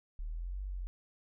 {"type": "linear two-way sweep", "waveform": "sine", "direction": "up then down", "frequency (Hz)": [36.43, 49, 42.77], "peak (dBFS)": -36, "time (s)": [0.19, 0.87], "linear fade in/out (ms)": 0, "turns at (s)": 0.63, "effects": []}